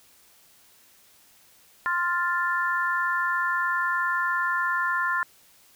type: chord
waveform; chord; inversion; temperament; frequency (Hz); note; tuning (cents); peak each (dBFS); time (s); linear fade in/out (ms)
sine; F major; second; equal; 1046.5 / 1396.9 / 1760; C6 / F6 / A6; 0 / 0 / 0; -27; 1.86-5.23; 0
effects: white hiss -57 dBFS RMS until 5.75 s